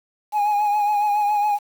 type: tone with vibrato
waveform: sine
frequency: 830.6 Hz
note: G#5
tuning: in tune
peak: -14 dBFS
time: 0.32-1.59 s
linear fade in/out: 50 ms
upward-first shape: triangle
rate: 7.2 Hz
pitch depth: 44 cents each way
effects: tanh soft clip ceiling -16 dBFS + 7-bit